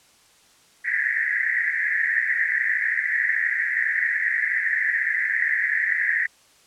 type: band-pass noise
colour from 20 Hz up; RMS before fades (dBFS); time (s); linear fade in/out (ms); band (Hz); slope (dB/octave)
white; -23; 0.84-6.27; 20; 1700 to 2000; 96
effects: white hiss -56 dBFS RMS until 6.66 s + low-pass 9000 Hz 12 dB/octave